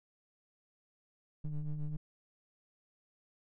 triangle ring-modulated tone, 73.42 Hz, D2, in tune, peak -29 dBFS, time 1.44-1.97 s, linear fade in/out 10 ms, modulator 77.2 Hz, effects none

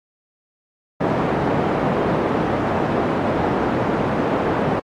pink band-pass noise, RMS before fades -20 dBFS, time 1-4.8 s, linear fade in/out 10 ms, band 170 to 960 Hz, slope 12 dB/octave, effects AAC 48 kbps

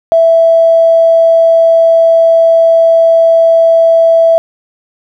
triangle tone with tanh clipping, 660 Hz, E5, 2 cents sharp, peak -3 dBFS, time 0.12-4.38 s, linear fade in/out 0 ms, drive 3 dB, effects none

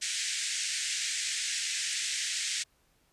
white band-pass noise, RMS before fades -33 dBFS, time 0.01-2.64 s, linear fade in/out 20 ms, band 1700 to 8400 Hz, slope 48 dB/octave, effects pink hiss -69 dBFS RMS until 3.12 s + resampled to 32000 Hz

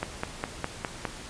click train, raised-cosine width 0.5 ms, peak -13 dBFS, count 6, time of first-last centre 0.03-1.052 s, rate 4.89 Hz, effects pink hiss -42 dBFS RMS until 1.29 s + resampled to 22050 Hz

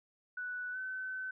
sine tone with pitch glide, 1482 to 1521 Hz, F#6 to F#6, +2 to +47 cents, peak -37 dBFS, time 0.37-1.31 s, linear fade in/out 5 ms, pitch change +45 cents, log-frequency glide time 0.72-0.77 s, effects none

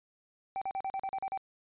triangle tone bursts, 775 Hz, G5, 20 cents flat, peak -30 dBFS, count 9, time 0.56-1.375 s, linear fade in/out 0 ms, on 55 ms, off 40 ms, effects resampled to 8000 Hz

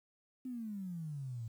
sine exponential sweep, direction down, 261.6 to 109.9 Hz, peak -39 dBFS, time 0.45-1.48 s, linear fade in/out 5 ms, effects 11-bit

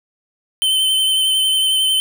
square tone with vibrato, 3077 Hz, G7, 33 cents flat, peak -14 dBFS, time 0.62-2 s, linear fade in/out 0 ms, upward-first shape sine, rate 11 Hz, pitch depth 19 cents each way, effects none

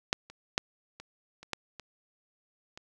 clicks, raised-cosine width 0.2 ms, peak -8 / -30 / -8 / -27 / -30 / -14 / -25 / -27 dBFS, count 8, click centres 0.129 / 0.3 / 0.579 / 1 / 1.43 / 1.533 / 1.797 / 2.775 s, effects none

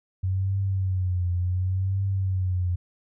sine tone with vibrato, 93 Hz, F#2, 9 cents sharp, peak -22 dBFS, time 0.23-2.76 s, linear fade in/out 10 ms, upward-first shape triangle, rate 0.69 Hz, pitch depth 93 cents each way, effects none

